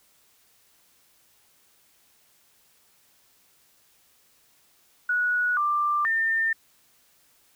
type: tone with pitch steps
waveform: sine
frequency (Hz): 1464 / 1184 / 1805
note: F#6 / D6 / A6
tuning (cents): -19 / +14 / +44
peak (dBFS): -21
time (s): 5.09-6.53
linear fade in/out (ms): 5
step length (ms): 480
effects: white hiss -62 dBFS RMS until 7.55 s